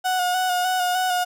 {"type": "tone with vibrato", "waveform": "35% pulse", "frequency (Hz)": 730, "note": "F#5", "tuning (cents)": -24, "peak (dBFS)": -18, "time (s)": [0.04, 1.25], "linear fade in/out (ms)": 20, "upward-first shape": "square", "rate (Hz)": 3.3, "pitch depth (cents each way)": 25, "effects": []}